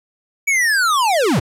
square linear sweep, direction down, 2300 to 87.31 Hz, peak -14 dBFS, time 0.47-1.4 s, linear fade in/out 10 ms, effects low-pass 12000 Hz 12 dB/octave

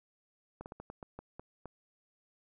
slowing click train, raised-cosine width 1 ms, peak -30 dBFS, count 9, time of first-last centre 0.61-1.657 s, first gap 49 ms, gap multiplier 1.27, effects none

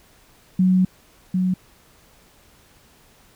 sine tone pair in turn, 185.1 / 184.34 Hz, F#3 / F#3, +1 / -6 cents, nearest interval unison, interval 7 cents, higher first, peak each -13 / -17 dBFS, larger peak first, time 0.59-0.85 / 1.34-1.54 s, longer first, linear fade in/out 5 ms, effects pink hiss -54 dBFS RMS until 3.35 s

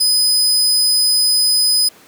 sawtooth tone, 5010 Hz, D#8, 11 cents sharp, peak -9 dBFS, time 0-1.89 s, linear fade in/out 10 ms, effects pink hiss -45 dBFS RMS until 2.07 s + high-pass 200 Hz 12 dB/octave

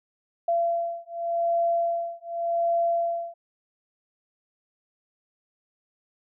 sine beating tone pair, 680 / 680.87 Hz, F5 / F5, -46 / -44 cents, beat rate 0.87 Hz, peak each -26 dBFS, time 0.48-3.34 s, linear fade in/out 5 ms, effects none

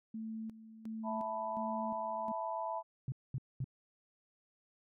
sine tone with tremolo, 221.5 Hz, A3, 12 cents sharp, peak -39 dBFS, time 0.14-2.32 s, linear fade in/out 5 ms, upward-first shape square, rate 1.4 Hz, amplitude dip 75%
sine chord, E suspended fourth, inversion none, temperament equal, 659.3 / 880 / 987.8 Hz, E5 / A5 / B5, 0 / 0 / 0 cents, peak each -40 dBFS, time 1.03-2.83 s, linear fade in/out 50 ms
sine tone bursts, 130.81 Hz, C3, in tune, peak -34 dBFS, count 3, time 3.08-3.643 s, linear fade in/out 2 ms, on 41 ms, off 220 ms
effects none

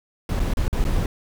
brown noise with dropouts, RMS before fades -21 dBFS, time 0.29-1.06 s, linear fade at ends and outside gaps 2 ms, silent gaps 0.396-0.4 / 0.537-0.57 / 0.681-0.728 / 0.842-0.85 s, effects none

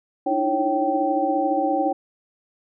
sine tone cluster, 299.6 / 313.9 / 331.3 / 549 / 776 Hz, D4 / D#4 / E4 / C#5 / G5, +35 / +15 / +9 / -17 / -18 cents, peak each -26 / -29 / -28 / -25 / -22 dBFS, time 0.26-1.93 s, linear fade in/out 10 ms, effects none

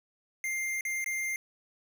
square tone with dropouts, 2103 Hz, C7, 8 cents sharp, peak -31 dBFS, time 0.44-1.36 s, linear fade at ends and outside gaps 1 ms, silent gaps 0.809-0.851 / 1.043-1.061 s, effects none

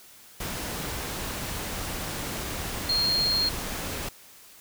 sine tone in noise, 4234 Hz, C8, 20 cents sharp, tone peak -22 dBFS, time 2.89-3.49 s, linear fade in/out 5 ms, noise pink, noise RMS -33 dBFS, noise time 0.4-4.09 s, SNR +8 dB, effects white hiss -51 dBFS RMS until 4.6 s

